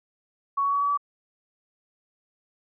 sine tone with pitch steps, 1115 / 1123.4 / 1131.9 / 1140.4 / 1149 Hz, C#6 / C#6 / C#6 / C#6 / D6, +10 / +23 / +36 / +49 / -38 cents, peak -21 dBFS, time 0.57-0.975 s, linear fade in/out 10 ms, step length 81 ms, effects none

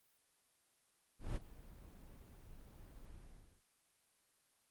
brown noise with ADSR envelope, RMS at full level -38 dBFS, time 1.19-3.64 s, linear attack 170 ms, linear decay 25 ms, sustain -18 dB, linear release 440 ms, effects white hiss -75 dBFS RMS until 4.7 s + Opus 32 kbps

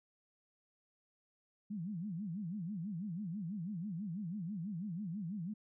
sine tone with vibrato, 186.4 Hz, F#3, 13 cents sharp, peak -38 dBFS, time 1.7-5.54 s, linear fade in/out 10 ms, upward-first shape sine, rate 6.1 Hz, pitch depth 260 cents each way, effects none

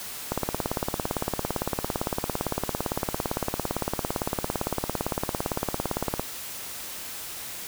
click train, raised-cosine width 1 ms, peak -11 dBFS, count 105, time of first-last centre 0.32-6.196 s, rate 17.7 Hz, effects white hiss -37 dBFS RMS until 7.67 s

